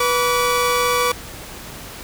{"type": "tone pair together", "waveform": "sawtooth", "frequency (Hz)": [489.6, 1149], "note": ["B4", "D6"], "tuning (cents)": [-15, -38], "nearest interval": "octave + minor third", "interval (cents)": 1477, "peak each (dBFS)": -15, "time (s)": [0, 1.12], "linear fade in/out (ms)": 5, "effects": ["pink hiss -35 dBFS RMS until 2.03 s"]}